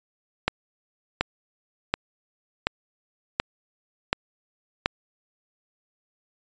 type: click train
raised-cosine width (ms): 0.3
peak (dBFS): -4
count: 7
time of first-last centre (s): 0.48-4.86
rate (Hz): 1.37
effects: resampled to 16000 Hz